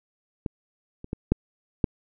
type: clicks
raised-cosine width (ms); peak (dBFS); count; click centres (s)
3; -15 / -25 / -16 / -6 / -7; 5; 0.462 / 1.044 / 1.131 / 1.32 / 1.842
effects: none